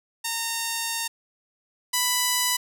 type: tone pair in turn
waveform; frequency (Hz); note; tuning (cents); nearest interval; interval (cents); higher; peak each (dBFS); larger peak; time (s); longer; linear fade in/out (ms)
5% pulse; 918 / 991.4; A#5 / B5; -27 / +6; minor second; 133; second; -14 / -9; second; 0.24-1.08 / 1.93-2.57; first; 10
effects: none